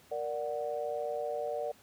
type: chord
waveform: sine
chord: Bb augmented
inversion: none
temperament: equal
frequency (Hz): 466.2 / 587.3 / 740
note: Bb4 / D5 / F#5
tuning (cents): 0 / 0 / 0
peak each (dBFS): -37 / -35 / -39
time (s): 0.11-1.72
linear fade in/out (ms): 10
effects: pink hiss -60 dBFS RMS until 1.82 s + high-pass 80 Hz 12 dB/octave